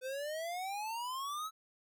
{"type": "exponential sweep", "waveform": "square", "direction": "up", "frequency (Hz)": [505, 1315], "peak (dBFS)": -38, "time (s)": [0.01, 1.51], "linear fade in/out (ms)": 50, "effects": []}